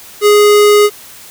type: tone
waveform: square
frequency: 415.3 Hz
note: G#4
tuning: in tune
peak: -5 dBFS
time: 0.21-0.9 s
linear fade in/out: 50 ms
effects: white hiss -35 dBFS RMS until 1.3 s